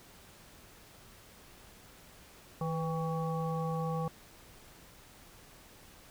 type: harmonic tone with a mistuned harmonic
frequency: 160.4 Hz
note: E3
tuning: 47 cents flat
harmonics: 1 / 3 / 5 / 7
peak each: -33 / -38 / -40 / -41 dBFS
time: 2.61-4.08 s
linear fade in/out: 2 ms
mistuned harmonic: 3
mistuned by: +52 cents
effects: pink hiss -56 dBFS RMS until 6.1 s